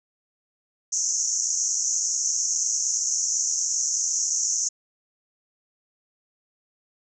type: band-pass noise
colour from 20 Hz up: pink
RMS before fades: -25 dBFS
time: 0.92-4.69 s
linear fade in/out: 10 ms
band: 5800 to 7000 Hz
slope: 96 dB/octave
effects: none